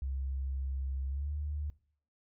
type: tone with pitch glide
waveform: sine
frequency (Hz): 67 to 73.91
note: C2 to D2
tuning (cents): +42 to +12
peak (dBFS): -33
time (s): 0.02-1.7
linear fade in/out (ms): 0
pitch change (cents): +170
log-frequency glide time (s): 1.07-1.32
effects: noise-tail reverb RT60 0.5 s tail -20 dB re dry